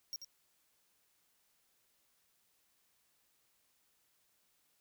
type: tone with echo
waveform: square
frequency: 5590 Hz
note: F8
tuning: 1 cent sharp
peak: -39 dBFS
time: 0.13-0.16 s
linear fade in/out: 0 ms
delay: 86 ms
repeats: 1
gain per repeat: -8 dB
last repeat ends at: 0.246 s
effects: white hiss -75 dBFS RMS until 4.8 s